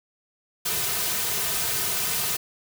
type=noise with comb filter; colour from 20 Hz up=white; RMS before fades=-26 dBFS; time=0.65-2.37 s; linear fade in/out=10 ms; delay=3.6 ms; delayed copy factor=-0.9; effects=none